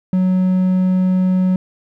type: tone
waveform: triangle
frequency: 185 Hz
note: F#3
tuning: in tune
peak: -10 dBFS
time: 0.13-1.56 s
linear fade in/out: 2 ms
effects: none